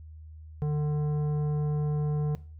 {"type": "tone with tanh clipping", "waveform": "triangle", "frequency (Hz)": 149.2, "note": "D3", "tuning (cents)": 28, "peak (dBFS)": -27, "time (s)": [0.62, 2.35], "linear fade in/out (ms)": 0, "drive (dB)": 15, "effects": ["noise-tail reverb RT60 0.4 s tail -18 dB re dry", "added 78 Hz sine -43 dBFS peak until 2.59 s"]}